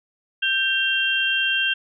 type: tone cluster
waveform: sine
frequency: 1569 / 2744 / 3185 Hz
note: G6 / F7 / G7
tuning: +1 / -31 / +27 cents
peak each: -23 dBFS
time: 0.42-1.74 s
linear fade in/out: 10 ms
effects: none